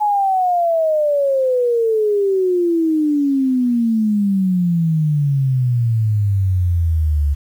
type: exponential sweep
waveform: sine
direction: down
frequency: 850 to 70.3 Hz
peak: -13 dBFS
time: 0-7.35 s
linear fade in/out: 20 ms
effects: 8-bit